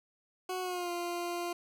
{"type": "tone with pitch glide", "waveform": "20% pulse", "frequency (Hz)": [368.7, 348], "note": ["F#4", "F4"], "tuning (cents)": [-6, -6], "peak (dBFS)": -29, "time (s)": [0.49, 1.53], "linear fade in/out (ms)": 5, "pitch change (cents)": -100, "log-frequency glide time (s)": [0.61, 0.91], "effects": []}